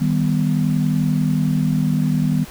sine chord, Eb augmented, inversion none, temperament equal, 155.56 / 196 / 246.9 Hz, Eb3 / G3 / B3, 0 / 0 / 0 cents, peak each -18 / -21 / -21 dBFS, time 0-2.45 s, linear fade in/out 20 ms, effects pink hiss -39 dBFS RMS until 2.5 s

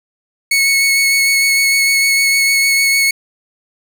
sawtooth tone with vibrato, 2203 Hz, C#7, 11 cents flat, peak -7 dBFS, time 0.51-3.11 s, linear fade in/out 5 ms, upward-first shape sine, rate 6.6 Hz, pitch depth 13 cents each way, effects none

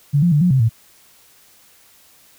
sine tone with pitch steps, 143.5 / 173.9 / 147.3 / 178.9 / 132 / 113 Hz, D3 / F3 / D3 / F3 / C3 / A2, -40 / -7 / +6 / +42 / +16 / +47 cents, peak -11 dBFS, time 0.13-0.694 s, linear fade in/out 20 ms, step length 94 ms, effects white hiss -51 dBFS RMS until 2.38 s

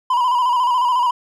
triangle tone with vibrato, 987.8 Hz, B5, in tune, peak -12 dBFS, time 0.1-1.11 s, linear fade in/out 5 ms, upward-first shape square, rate 14 Hz, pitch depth 52 cents each way, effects none

